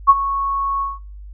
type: tone with ADSR envelope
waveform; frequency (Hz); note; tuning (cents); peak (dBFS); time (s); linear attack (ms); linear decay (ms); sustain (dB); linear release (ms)
sine; 1105; C#6; -6; -3; 0.07-0.99; 27; 38; -15; 180
effects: noise-tail reverb RT60 0.4 s tail -23 dB re dry + added 50 Hz sine -33 dBFS peak until 1.33 s